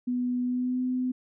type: tone with pitch glide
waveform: sine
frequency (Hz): 247.5 to 253.4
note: B3 to B3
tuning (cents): +4 to +45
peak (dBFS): -25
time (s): 0.07-1.12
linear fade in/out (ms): 10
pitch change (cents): +41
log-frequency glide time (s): 0.42-0.82
effects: none